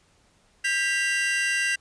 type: tone cluster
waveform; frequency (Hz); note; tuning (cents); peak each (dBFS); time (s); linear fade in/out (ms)
45% pulse; 1593 / 1965 / 2767; G6 / B6 / F7; +27 / -9 / -17; -27; 0.64-1.76; 10
effects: pink hiss -62 dBFS RMS until 1.8 s + resampled to 22050 Hz